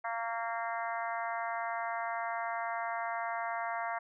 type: harmonic tone with a mistuned harmonic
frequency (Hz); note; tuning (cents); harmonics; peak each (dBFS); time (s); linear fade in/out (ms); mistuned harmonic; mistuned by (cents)
230.5; A#3; -19; 3 / 4 / 5 / 6 / 7 / 8 / 9; -37 / -39 / -41 / -43 / -44 / -45 / -46; 0.04-3.99; 10; 5; -20
effects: none